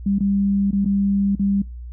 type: tone with dropouts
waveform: sine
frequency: 198.7 Hz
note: G3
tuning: 24 cents sharp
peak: -16 dBFS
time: 0.06-1.62 s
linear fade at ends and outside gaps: 5 ms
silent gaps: 0.186-0.205 / 0.709-0.729 / 0.847-0.857 / 1.353-1.394 s
effects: noise-tail reverb RT60 0.2 s tail -23 dB re dry + added 60 Hz sine -31 dBFS peak until 1.92 s